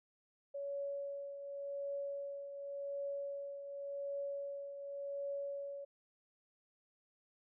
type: tone with tremolo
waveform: sine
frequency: 562 Hz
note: C#5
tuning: 24 cents sharp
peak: -37 dBFS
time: 0.54-5.85 s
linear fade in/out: 10 ms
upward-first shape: triangle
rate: 0.89 Hz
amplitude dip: 60%
effects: none